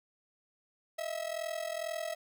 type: ring-modulated tone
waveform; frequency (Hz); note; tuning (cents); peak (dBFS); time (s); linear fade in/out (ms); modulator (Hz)
45% pulse; 648; E5; -30; -32; 0.98-2.15; 10; 21.1
effects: none